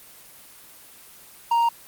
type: tone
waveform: triangle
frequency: 933 Hz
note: A#5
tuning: 1 cent sharp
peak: -15 dBFS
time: 1.51-1.69 s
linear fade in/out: 5 ms
effects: white hiss -47 dBFS RMS until 1.87 s + Opus 24 kbps